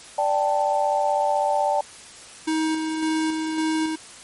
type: chord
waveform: sine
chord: D suspended fourth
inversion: none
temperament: equal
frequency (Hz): 587.3 / 784 / 880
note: D5 / G5 / A5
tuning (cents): 0 / 0 / 0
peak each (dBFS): -23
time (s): 0.18-1.81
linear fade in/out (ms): 5
type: tone with tremolo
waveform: square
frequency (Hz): 316.1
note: D#4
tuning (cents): +27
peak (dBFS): -21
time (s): 2.47-3.96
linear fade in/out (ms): 10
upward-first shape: square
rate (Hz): 1.8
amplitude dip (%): 35
effects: white hiss -43 dBFS RMS until 4.23 s + MP3 48 kbps